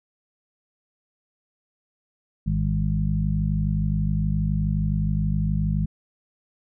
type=harmonic tone with a mistuned harmonic; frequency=52 Hz; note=G#1; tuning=3 cents sharp; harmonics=1 / 2 / 3 / 4; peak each=-25 / -28 / -24 / -28 dBFS; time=2.46-5.86 s; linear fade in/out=10 ms; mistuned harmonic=4; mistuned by=-41 cents; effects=none